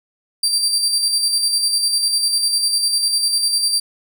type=tone with tremolo; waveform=30% pulse; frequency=4699 Hz; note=D8; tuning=in tune; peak=-11 dBFS; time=0.43-3.8 s; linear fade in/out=5 ms; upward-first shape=square; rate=10 Hz; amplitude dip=40%; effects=none